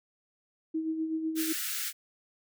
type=tone with tremolo; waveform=sine; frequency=319.2 Hz; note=D#4; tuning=44 cents sharp; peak=-27 dBFS; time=0.74-1.53 s; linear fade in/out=10 ms; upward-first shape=sine; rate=8 Hz; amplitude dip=50%
type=high-pass noise; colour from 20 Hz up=white; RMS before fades=-34 dBFS; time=1.35-1.93 s; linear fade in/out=50 ms; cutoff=1300 Hz; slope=96 dB/octave
effects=none